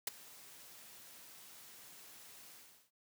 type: noise with ADSR envelope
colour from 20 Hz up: white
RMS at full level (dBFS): -34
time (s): 0.07-2.91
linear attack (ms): 4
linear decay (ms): 17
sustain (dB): -22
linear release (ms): 390
effects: noise-tail reverb RT60 0.1 s tail -24 dB re dry + high-pass 100 Hz 12 dB/octave